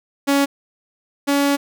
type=tone pair in turn; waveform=sawtooth; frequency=280 / 282.4 Hz; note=C#4 / C#4; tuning=+18 / +32 cents; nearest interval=unison; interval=14 cents; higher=second; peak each=-10 / -11 dBFS; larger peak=first; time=0.27-0.46 / 1.27-1.57 s; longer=second; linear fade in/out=20 ms; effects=none